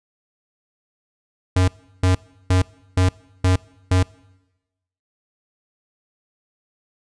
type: tone bursts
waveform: square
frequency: 92.1 Hz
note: F#2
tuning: 7 cents flat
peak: -14 dBFS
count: 6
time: 1.56-4.03 s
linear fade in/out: 5 ms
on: 120 ms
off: 350 ms
effects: noise-tail reverb RT60 1.0 s tail -23 dB re dry + resampled to 22050 Hz